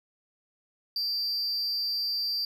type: tone with amplitude modulation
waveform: triangle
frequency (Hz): 4700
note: D8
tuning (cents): +1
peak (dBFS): -24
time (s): 0.96-2.45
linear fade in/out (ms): 2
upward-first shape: sine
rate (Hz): 297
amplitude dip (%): 45
effects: none